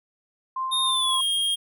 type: tone with tremolo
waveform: sine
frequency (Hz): 1046.5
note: C6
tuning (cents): 0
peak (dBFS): -24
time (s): 0.56-1.21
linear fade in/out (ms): 5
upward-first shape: triangle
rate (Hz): 3.9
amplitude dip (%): 45
type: tone with pitch glide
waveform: square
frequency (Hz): 3678 to 3239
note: A#7 to G#7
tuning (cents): -24 to -44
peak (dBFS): -22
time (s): 0.71-1.56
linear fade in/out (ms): 20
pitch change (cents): -220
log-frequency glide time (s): 0.84-1.23
effects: none